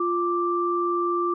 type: tone pair together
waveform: sine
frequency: 349.2 / 1174.6 Hz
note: F4 / D6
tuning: 0 / 0 cents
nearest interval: octave + major sixth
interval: 2100 cents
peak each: -24 dBFS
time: 0-1.34 s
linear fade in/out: 5 ms
effects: none